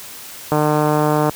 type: click train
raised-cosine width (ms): 1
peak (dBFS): -3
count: 118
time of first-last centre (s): 0.52-1.295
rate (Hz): 151
effects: white hiss -35 dBFS RMS until 1.35 s + high-pass 60 Hz 12 dB/octave